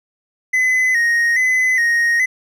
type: tone with vibrato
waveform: triangle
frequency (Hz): 1944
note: B6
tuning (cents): -28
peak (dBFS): -11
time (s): 0.53-2.26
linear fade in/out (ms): 10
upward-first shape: square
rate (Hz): 1.2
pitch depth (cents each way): 68
effects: none